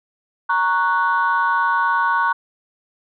sine chord, F# major, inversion first, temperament equal, 932.3 / 1108.7 / 1480 Hz, A#5 / C#6 / F#6, 0 / 0 / 0 cents, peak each -19 dBFS, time 0.49-2.33 s, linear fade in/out 10 ms, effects tanh soft clip ceiling -8 dBFS

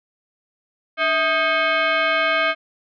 sine tone with frequency modulation, 295 Hz, D4, 8 cents sharp, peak -16 dBFS, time 0.97-2.55 s, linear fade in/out 50 ms, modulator 945 Hz, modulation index 2.6, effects none

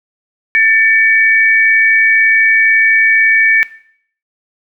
sine tone pair together, 1779 / 2268 Hz, A6 / C#7, +19 / +39 cents, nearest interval major third, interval 420 cents, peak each -10 dBFS, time 0.55-3.63 s, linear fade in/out 0 ms, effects noise-tail reverb RT60 0.6 s tail -17 dB re dry

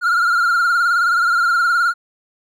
triangle tone with vibrato, 1396.9 Hz, F6, in tune, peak -11 dBFS, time 0.01-1.94 s, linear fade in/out 50 ms, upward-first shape triangle, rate 19 Hz, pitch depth 78 cents each way, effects none

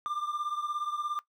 triangle beating tone pair, 1190 / 1207 Hz, D6 / D6, +22 / +47 cents, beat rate 17 Hz, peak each -30 / -35 dBFS, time 0.06-1.19 s, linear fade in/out 0 ms, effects noise-tail reverb RT60 0.1 s tail -18 dB re dry

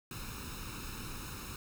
pink noise with comb filter, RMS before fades -43 dBFS, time 0.11-1.56 s, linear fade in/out 2 ms, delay 0.76 ms, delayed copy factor +0.75, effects none

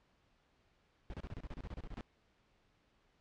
brown noise bursts, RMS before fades -44 dBFS, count 14, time 1.1-2.008 s, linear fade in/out 0 ms, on 37 ms, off 30 ms, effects pink hiss -73 dBFS RMS until 3.2 s + low-pass 4000 Hz 12 dB/octave

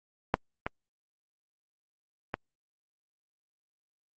clicks, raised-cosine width 0.5 ms, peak -7 / -15 / -16 dBFS, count 3, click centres 0.341 / 0.665 / 2.341 s, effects Opus 32 kbps

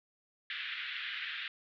pink band-pass noise, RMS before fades -40 dBFS, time 0.5-1.48 s, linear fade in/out 2 ms, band 1500 to 3700 Hz, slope 48 dB/octave, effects none

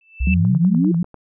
sine tone with exponential growth, 2647 Hz, E7, 7 cents sharp, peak -19 dBFS, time 0.01-0.34 s, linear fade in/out 2 ms, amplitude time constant 71 ms
sine exponential sweep, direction up, 58.27 to 349.2 Hz, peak -16 dBFS, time 0.2-0.92 s, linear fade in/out 10 ms
sine tone with vibrato, 176.6 Hz, F3, 20 cents sharp, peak -15 dBFS, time 0.27-1.03 s, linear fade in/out 2 ms, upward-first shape triangle, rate 5.4 Hz, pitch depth 130 cents each way
click train, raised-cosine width 1 ms, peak -25 dBFS, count 8, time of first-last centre 0.45-1.143 s, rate 10.1 Hz
effects none

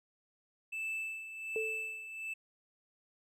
triangle tone with tremolo, 2637 Hz, E7, in tune, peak -33 dBFS, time 0.72-2.34 s, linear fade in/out 10 ms, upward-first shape sine, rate 1.3 Hz, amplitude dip 65%
sine tone with exponential decay, 440 Hz, A4, in tune, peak -31 dBFS, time 1.56-2.07 s, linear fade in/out 1 ms, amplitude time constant 110 ms
effects none

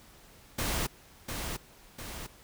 pink noise with echo, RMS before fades -31 dBFS, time 0.58-0.87 s, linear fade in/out 10 ms, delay 700 ms, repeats 2, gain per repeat -5 dB, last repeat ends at 2.27 s, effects pink hiss -56 dBFS RMS until 2.43 s

